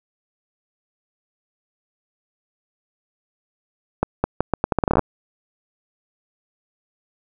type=accelerating click train; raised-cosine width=1 ms; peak=-3 dBFS; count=15; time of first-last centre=4.03-4.993 s; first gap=210 ms; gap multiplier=0.79; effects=none